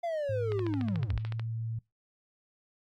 triangle linear sweep, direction down, 698.5 to 39 Hz, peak -28 dBFS, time 0.03-1.19 s, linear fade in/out 10 ms
sine tone with pitch glide, 105.8 to 113.39 Hz, G#2 to A#2, +33 to -47 cents, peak -32 dBFS, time 0.29-1.79 s, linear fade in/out 5 ms, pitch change +120 cents, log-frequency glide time 1.04-1.37 s
click train, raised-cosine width 0.3 ms, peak -24 dBFS, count 13, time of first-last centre 0.52-1.396 s, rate 13.7 Hz
effects noise-tail reverb RT60 0.2 s tail -24 dB re dry + Opus 48 kbps

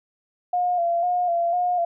sine tone with vibrato, 700 Hz, F5, 4 cents sharp, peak -19 dBFS, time 0.53-1.85 s, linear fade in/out 5 ms, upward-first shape square, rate 2 Hz, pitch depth 39 cents each way, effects none

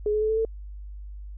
sine tone with pitch steps, 420 / 426.6 / 433.3 / 440.1 / 447 Hz, G#4 / G#4 / A4 / A4 / A4, +19 / +46 / -27 / 0 / +27 cents, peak -21 dBFS, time 0.06-0.45 s, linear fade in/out 2 ms, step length 78 ms, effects added 50 Hz sine -36 dBFS peak until 1.37 s

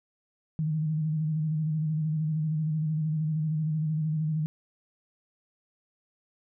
sine tone with vibrato, 155.56 Hz, D#3, in tune, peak -25 dBFS, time 0.59-4.46 s, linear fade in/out 0 ms, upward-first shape square, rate 13 Hz, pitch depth 38 cents each way, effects none

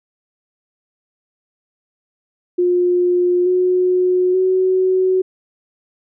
sine tone with pitch steps, 356.3 / 364.6 / 373.2 Hz, F4 / F#4 / F#4, +35 / -25 / +15 cents, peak -12 dBFS, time 2.58-5.22 s, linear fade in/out 10 ms, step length 880 ms, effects none

